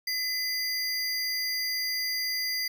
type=tone pair together; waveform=square; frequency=2025 / 4783 Hz; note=B6 / D8; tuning=+43 / +31 cents; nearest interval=octave + minor third; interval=1488 cents; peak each=-33 / -30 dBFS; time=0.07-2.68 s; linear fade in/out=5 ms; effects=none